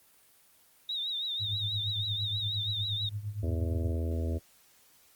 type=tone with vibrato; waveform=sine; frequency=3729 Hz; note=A#7; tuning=in tune; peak=-31 dBFS; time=0.89-3.09 s; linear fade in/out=2 ms; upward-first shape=triangle; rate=6.2 Hz; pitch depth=100 cents each way
type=tone with tremolo; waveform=sine; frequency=103.7 Hz; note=G#2; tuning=2 cents flat; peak=-30 dBFS; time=1.39-3.97 s; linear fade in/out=50 ms; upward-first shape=triangle; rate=8.6 Hz; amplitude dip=85%
type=harmonic tone; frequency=82.1 Hz; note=E2; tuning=6 cents flat; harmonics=1 / 3 / 4 / 5 / 6 / 7 / 8; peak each=-29 / -39 / -41 / -43 / -45 / -46 / -47 dBFS; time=3.42-4.39 s; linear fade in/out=20 ms
effects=white hiss -62 dBFS RMS until 5.15 s + Opus 24 kbps